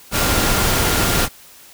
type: tone in noise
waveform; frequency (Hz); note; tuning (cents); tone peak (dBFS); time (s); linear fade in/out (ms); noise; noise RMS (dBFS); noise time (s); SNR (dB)
sine; 1396.9; F6; 0; -27; 0.11-1.29; 50; pink; -17; 0.11-1.29; -13
effects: white hiss -44 dBFS RMS until 1.73 s